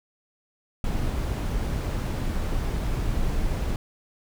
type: noise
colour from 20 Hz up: brown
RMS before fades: -26 dBFS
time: 0.84-3.76 s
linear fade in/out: 2 ms
effects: none